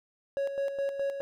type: tone with tremolo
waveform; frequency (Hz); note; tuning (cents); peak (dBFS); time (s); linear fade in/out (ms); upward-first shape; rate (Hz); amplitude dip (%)
triangle; 554.4; C#5; 0; -25; 0.37-1.21; 0; square; 4.8; 55
effects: none